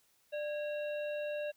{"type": "harmonic tone with a mistuned harmonic", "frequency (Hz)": 548, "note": "C#5", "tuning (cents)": -20, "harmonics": [1, 3, 5, 7], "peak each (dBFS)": [-35, -48, -47, -56], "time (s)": [0.32, 1.52], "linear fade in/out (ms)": 20, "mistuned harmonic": 1, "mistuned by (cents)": 140, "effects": ["white hiss -71 dBFS RMS until 1.56 s"]}